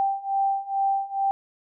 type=beating tone pair; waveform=sine; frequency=784 / 786.3 Hz; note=G5 / G5; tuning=0 / +5 cents; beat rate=2.3 Hz; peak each=-26 / -24 dBFS; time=0-1.31 s; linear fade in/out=0 ms; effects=none